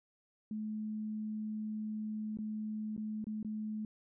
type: tone with dropouts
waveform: sine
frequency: 214.9 Hz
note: A3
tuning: 41 cents flat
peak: -36 dBFS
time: 0.51-3.85 s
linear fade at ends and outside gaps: 2 ms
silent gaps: 2.372-2.387 / 2.965-2.977 / 3.243-3.268 / 3.429-3.447 s
effects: none